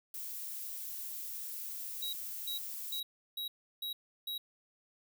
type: noise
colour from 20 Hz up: violet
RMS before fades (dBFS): -42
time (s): 0.14-3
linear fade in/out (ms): 2
type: tone bursts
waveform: square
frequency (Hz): 3849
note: B7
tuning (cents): -45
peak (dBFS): -37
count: 6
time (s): 2.02-4.38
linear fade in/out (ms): 5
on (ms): 110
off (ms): 340
effects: none